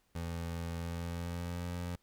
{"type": "tone with pitch glide", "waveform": "25% pulse", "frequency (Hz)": [84.3, 87.73], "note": ["E2", "F2"], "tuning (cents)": [39, 8], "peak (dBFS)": -33, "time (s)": [0.15, 1.96], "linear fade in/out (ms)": 5, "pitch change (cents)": 69, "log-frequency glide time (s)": [0.77, 1.71], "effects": ["pink hiss -74 dBFS RMS until 2.02 s"]}